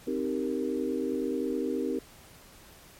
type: chord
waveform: sine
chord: C minor seventh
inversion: none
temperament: equal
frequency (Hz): 261.6 / 311.1 / 392 / 466.2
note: C4 / Eb4 / G4 / Bb4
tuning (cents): 0 / 0 / 0 / 0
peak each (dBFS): -32 / -33 / -33 / -34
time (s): 0.07-1.99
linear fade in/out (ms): 5
effects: pink hiss -53 dBFS RMS until 2.99 s + MP3 64 kbps